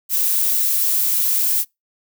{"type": "noise", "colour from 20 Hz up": "violet", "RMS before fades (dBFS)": -18, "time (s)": [0.09, 1.65], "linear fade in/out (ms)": 50, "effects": ["noise-tail reverb RT60 0.2 s tail -26 dB re dry"]}